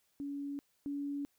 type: tone pair in turn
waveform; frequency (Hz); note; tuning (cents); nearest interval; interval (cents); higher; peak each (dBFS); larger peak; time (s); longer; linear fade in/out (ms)
sine; 282.9 / 284.3; C#4 / C#4; +35 / +44; unison; 9; second; -37 / -35; second; 0.2-0.59 / 0.86-1.25; neither; 0
effects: white hiss -75 dBFS RMS until 1.38 s